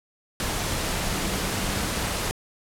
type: tone in noise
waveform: sine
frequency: 193.5 Hz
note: G3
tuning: 22 cents flat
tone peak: -35 dBFS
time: 1.04-1.94 s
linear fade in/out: 0 ms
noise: pink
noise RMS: -27 dBFS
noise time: 0.4-2.31 s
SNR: -11 dB
effects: low-pass 12000 Hz 12 dB/octave